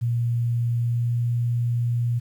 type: tone with pitch glide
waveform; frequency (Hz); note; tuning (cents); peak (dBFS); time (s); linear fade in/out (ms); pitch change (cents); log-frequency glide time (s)
sine; 118.5 to 119.32; A#2 to A#2; +29 to +41; -20; 0.01-2.2; 20; +12; 0.81-1.18
effects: 9-bit